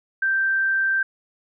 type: tone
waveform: sine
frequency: 1567 Hz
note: G6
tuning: 1 cent flat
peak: -18 dBFS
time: 0.22-1.03 s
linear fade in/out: 5 ms
effects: none